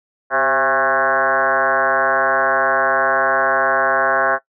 sine tone with frequency modulation, 1087 Hz, C#6, 34 cents flat, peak -13 dBFS, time 0.3-4.39 s, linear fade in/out 50 ms, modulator 139 Hz, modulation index 4.2, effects noise-tail reverb RT60 0.1 s tail -18 dB re dry

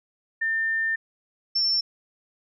sine tone pair in turn, 1800 / 5394 Hz, A6 / E8, +39 / +39 cents, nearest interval octave + perfect fifth, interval 1900 cents, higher second, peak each -22 / -20 dBFS, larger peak second, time 0.41-0.96 / 1.55-1.81 s, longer first, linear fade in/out 10 ms, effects none

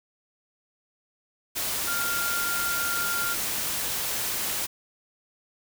sine tone in noise, 1396.9 Hz, F6, in tune, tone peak -28 dBFS, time 1.87-3.35 s, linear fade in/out 20 ms, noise white, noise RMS -29 dBFS, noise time 1.55-4.67 s, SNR -2 dB, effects none

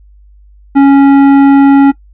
sine tone with tanh clipping, 277.2 Hz, C#4, in tune, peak -3 dBFS, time 0.75-1.92 s, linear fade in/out 20 ms, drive 12 dB, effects noise-tail reverb RT60 0.1 s tail -19 dB re dry + added 50 Hz sine -37 dBFS peak until 2.13 s

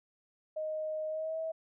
sine tone with pitch glide, 622.3 to 644.6 Hz, D#5 to E5, 0 to -39 cents, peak -33 dBFS, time 0.56-1.52 s, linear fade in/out 10 ms, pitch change +61 cents, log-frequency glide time 1.08-1.38 s, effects none

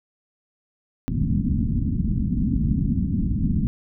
white low-pass noise, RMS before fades -22 dBFS, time 1.08-3.67 s, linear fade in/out 0 ms, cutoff 250 Hz, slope 48 dB/octave, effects none

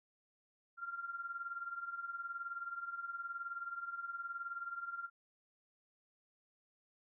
sine tone with tremolo, 1385 Hz, F6, 15 cents flat, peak -37 dBFS, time 0.77-5.1 s, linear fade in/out 50 ms, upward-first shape triangle, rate 19 Hz, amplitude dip 80%, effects none

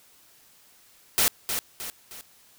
white noise with echo, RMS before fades -21 dBFS, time 1.18-1.28 s, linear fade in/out 0 ms, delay 310 ms, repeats 3, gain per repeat -7 dB, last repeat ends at 2.21 s, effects white hiss -57 dBFS RMS until 2.58 s

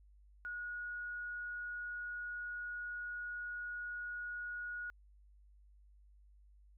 sine tone, 1451 Hz, F#6, 34 cents flat, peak -40 dBFS, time 0.45-4.9 s, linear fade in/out 0 ms, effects added 50 Hz sine -60 dBFS peak until 6.77 s

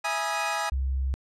25% pulse chord, E major seventh, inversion none, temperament equal with one note detuned, 659.3 / 830.6 / 966.3 / 1244.5 Hz, E5 / G#5 / B5 / D#6, 0 / 0 / -38 / 0 cents, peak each -30 / -26 / -30 / -28 dBFS, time 0.04-0.7 s, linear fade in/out 10 ms
sine tone, 66.3 Hz, C2, 23 cents sharp, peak -24 dBFS, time 0.72-1.14 s, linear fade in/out 0 ms
effects low-pass 9000 Hz 12 dB/octave

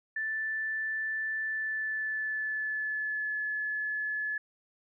sine tone with pitch glide, 1760 to 1715.8 Hz, A6 to A6, 0 to -44 cents, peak -30 dBFS, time 0.16-4.38 s, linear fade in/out 5 ms, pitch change -44 cents, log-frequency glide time 1.43-3.37 s, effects none

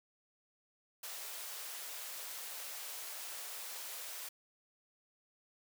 white high-pass noise, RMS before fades -45 dBFS, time 1.03-4.29 s, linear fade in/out 5 ms, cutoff 460 Hz, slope 24 dB/octave, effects none

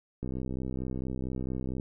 click train, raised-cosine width 3 ms, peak -22 dBFS, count 102, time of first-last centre 0.23-1.798 s, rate 64.4 Hz, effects none

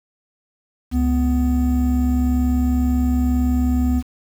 triangle tone pair together, 69.91 / 249 Hz, C#2 / B3, +15 / +14 cents, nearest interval octave + minor seventh, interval 2199 cents, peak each -16 dBFS, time 0.91-4.03 s, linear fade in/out 50 ms, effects 7-bit

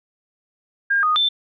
sine tone with pitch steps, 1612 / 1239 / 3543 Hz, G6 / D#6 / A7, +48 / -8 / +11 cents, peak -15 dBFS, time 0.9-1.29 s, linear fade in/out 10 ms, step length 130 ms, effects none

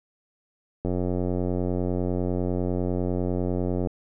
click train, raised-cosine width 2 ms, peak -14 dBFS, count 273, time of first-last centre 0.85-3.872 s, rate 90 Hz, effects none

